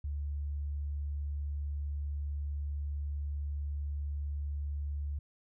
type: tone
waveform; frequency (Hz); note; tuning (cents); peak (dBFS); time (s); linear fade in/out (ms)
sine; 72.3; D2; -27; -33; 0.04-5.19; 5
effects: none